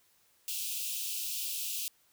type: high-pass noise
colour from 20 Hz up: white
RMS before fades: -36 dBFS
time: 0.48-1.88 s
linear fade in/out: 0 ms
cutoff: 2500 Hz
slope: 96 dB/octave
effects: white hiss -68 dBFS RMS until 2.12 s